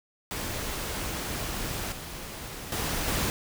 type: noise with level steps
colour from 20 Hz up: pink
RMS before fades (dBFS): -33 / -39 / -30 / -28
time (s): 0.31-3.3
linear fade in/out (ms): 0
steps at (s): 1.92 / 2.72 / 3.08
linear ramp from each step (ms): 2
effects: none